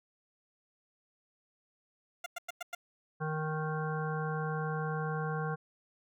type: tone bursts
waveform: 15% pulse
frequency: 698.5 Hz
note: F5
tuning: in tune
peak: -30 dBFS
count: 5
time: 2.24-2.75 s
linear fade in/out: 5 ms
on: 22 ms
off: 100 ms
type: harmonic tone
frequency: 155.6 Hz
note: D#3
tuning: in tune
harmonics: 1 / 3 / 5 / 7 / 9 / 10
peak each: -34 / -39 / -41 / -42 / -44 / -44 dBFS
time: 3.2-5.56 s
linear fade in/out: 20 ms
effects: none